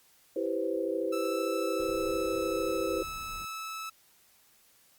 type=chord; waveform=sine; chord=C major seventh; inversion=first; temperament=equal with one note detuned; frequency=329.6 / 392 / 493.9 / 527.2 Hz; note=E4 / G4 / B4 / C5; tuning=0 / 0 / 0 / +13 cents; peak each=-34 dBFS; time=0.36-3.03 s; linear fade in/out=5 ms
type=tone with pitch glide; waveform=sawtooth; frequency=1318.5 to 1305.6 Hz; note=E6 to E6; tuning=0 to -17 cents; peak=-33 dBFS; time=1.12-3.9 s; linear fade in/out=10 ms; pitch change=-17 cents; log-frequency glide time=1.36-2.7 s
type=noise; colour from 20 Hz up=brown; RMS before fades=-48 dBFS; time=1.79-3.45 s; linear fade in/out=0 ms
effects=white hiss -63 dBFS RMS until 4.98 s + Opus 48 kbps